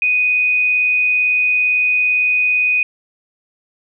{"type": "tone with amplitude modulation", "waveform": "sine", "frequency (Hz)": 2489, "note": "D#7", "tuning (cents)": 0, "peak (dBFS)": -11, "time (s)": [0.02, 2.83], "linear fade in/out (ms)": 2, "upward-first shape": "sine", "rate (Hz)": 97.8, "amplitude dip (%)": 25, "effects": []}